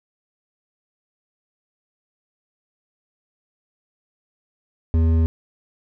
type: tone with hard clipping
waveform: sine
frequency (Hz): 81.5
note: E2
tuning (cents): -19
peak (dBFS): -16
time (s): 4.94-5.26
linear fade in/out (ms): 0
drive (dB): 9
effects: none